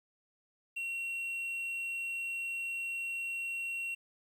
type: tone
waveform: triangle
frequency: 2734 Hz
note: F7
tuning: 37 cents flat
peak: -33 dBFS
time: 0.76-3.95 s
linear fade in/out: 10 ms
effects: 11-bit